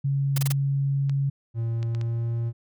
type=tone; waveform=sine; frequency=138.59 Hz; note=C#3; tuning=in tune; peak=-21 dBFS; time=0.04-1.3 s; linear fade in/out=10 ms
type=noise bursts; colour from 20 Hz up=white; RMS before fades=-29 dBFS; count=4; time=0.36-0.523 s; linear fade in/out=5 ms; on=22 ms; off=25 ms
type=clicks; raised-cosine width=0.2 ms; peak=-24 dBFS; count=4; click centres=1.096 / 1.829 / 1.949 / 2.013 s
type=tone with pitch glide; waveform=triangle; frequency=115.1 to 116.64 Hz; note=A#2 to A#2; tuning=-22 to +1 cents; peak=-22 dBFS; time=1.54-2.53 s; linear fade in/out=50 ms; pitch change=+23 cents; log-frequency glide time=1.69-2.32 s
effects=none